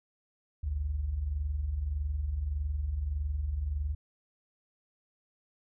sine tone pair together, 52.33 / 74 Hz, G#1 / D2, +14 / +14 cents, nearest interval tritone, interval 600 cents, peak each -37 / -30 dBFS, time 0.63-3.95 s, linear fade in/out 10 ms, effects none

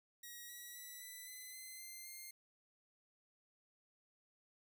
5% pulse tone with pitch steps, 1900 / 1929.9 / 1960.2 / 1991 / 2022 / 2054 / 2086 / 2119 Hz, A#6 / B6 / B6 / B6 / B6 / C7 / C7 / C7, +33 / -40 / -13 / +14 / +40 / -33 / -6 / +21 cents, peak -40 dBFS, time 0.23-2.31 s, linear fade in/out 5 ms, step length 260 ms, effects none

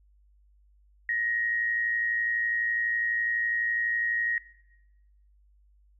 sine tone with amplitude modulation, 1883 Hz, A#6, 17 cents sharp, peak -23 dBFS, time 1.09-4.38 s, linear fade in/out 2 ms, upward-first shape sine, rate 112 Hz, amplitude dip 50%, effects noise-tail reverb RT60 1.0 s tail -20 dB re dry + added 50 Hz sine -58 dBFS peak until 5.99 s

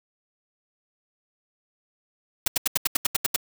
white noise bursts, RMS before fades -21 dBFS, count 10, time 2.46-3.362 s, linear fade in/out 5 ms, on 20 ms, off 78 ms, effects none

